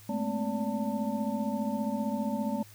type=tone cluster; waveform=sine; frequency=210.5 / 225.6 / 262.1 / 575 / 892 Hz; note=G#3 / A3 / C4 / D5 / A5; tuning=+24 / +44 / +3 / -37 / +23 cents; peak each=-33 / -33 / -36 / -37 / -38 dBFS; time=0.09-2.63 s; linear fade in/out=5 ms; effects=added 104 Hz sine -53 dBFS peak until 2.74 s + white hiss -55 dBFS RMS until 2.74 s